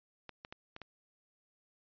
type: clicks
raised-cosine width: 0.3 ms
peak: -29 dBFS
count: 5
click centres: 0.293 / 0.449 / 0.525 / 0.764 / 0.817 s
effects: resampled to 11025 Hz